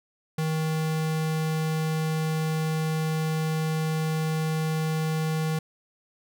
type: tone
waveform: square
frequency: 157.9 Hz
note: D#3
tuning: 26 cents sharp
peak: -25 dBFS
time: 0.38-5.59 s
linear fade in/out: 5 ms
effects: none